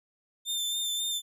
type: tone with vibrato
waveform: sawtooth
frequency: 3579 Hz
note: A7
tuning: 29 cents sharp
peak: -26 dBFS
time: 0.45-1.22 s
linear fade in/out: 50 ms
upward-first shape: sine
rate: 3.7 Hz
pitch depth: 22 cents each way
effects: none